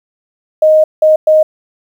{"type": "tone bursts at uneven times", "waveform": "sine", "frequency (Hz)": 622.3, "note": "D#5", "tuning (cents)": 0, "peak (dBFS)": -4, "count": 3, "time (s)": [[0.62, 0.84], [1.02, 1.16], [1.27, 1.43]], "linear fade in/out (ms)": 5, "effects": ["7-bit"]}